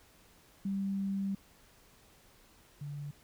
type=tone pair in turn; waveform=sine; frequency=196 / 144.55 Hz; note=G3 / D3; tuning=0 / -27 cents; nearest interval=perfect fourth; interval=527 cents; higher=first; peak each=-31 / -38 dBFS; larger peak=first; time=0.65-1.35 / 2.81-3.11 s; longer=first; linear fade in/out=5 ms; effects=pink hiss -62 dBFS RMS until 3.23 s